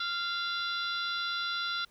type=harmonic tone with a mistuned harmonic; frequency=694 Hz; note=F5; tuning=11 cents flat; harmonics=2 / 3 / 4 / 5 / 6 / 7 / 8; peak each=-33 / -47 / -45 / -37 / -38 / -46 / -50 dBFS; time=0-1.85 s; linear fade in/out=5 ms; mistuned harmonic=6; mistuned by=-68 cents; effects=pink hiss -65 dBFS RMS until 1.9 s